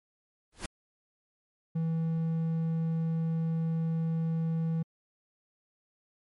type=noise with exponential growth; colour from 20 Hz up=pink; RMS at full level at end=-31 dBFS; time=0.52-0.66 s; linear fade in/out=5 ms; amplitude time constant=29 ms
type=tone; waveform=triangle; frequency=163.1 Hz; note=E3; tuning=18 cents flat; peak=-25 dBFS; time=1.75-4.83 s; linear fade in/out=10 ms
effects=MP3 48 kbps